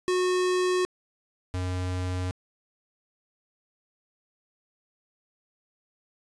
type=tone pair in turn; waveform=square; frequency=365.1 / 91.28 Hz; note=F#4 / F#2; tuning=-23 / -23 cents; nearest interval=2 octaves; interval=2400 cents; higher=first; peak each=-23 / -28 dBFS; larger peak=first; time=0.08-0.85 / 1.54-2.31 s; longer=neither; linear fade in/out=0 ms; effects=resampled to 22050 Hz + 10-bit